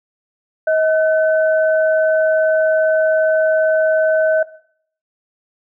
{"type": "tone pair together", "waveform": "sine", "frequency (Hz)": [633.5, 1516], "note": ["D#5", "F#6"], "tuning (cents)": [31, 42], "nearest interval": "octave + minor third", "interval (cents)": 1511, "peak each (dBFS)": [-13, -21], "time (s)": [0.67, 4.43], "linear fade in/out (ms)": 5, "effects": ["noise-tail reverb RT60 0.6 s tail -17 dB re dry"]}